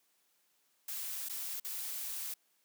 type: noise with dropouts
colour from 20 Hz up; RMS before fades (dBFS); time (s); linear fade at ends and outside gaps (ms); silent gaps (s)
blue; -40; 0.88-2.34; 5; 1.287-1.295 / 1.6-1.646
effects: white hiss -74 dBFS RMS until 2.64 s + high-pass 200 Hz 12 dB/octave